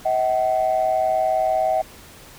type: tone pair together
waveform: sine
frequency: 638.2 / 758 Hz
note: D#5 / F#5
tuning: +44 / +42 cents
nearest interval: minor third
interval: 298 cents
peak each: -19 dBFS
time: 0.05-1.82 s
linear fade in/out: 10 ms
effects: tanh soft clip ceiling -11 dBFS + pink hiss -44 dBFS RMS until 2.38 s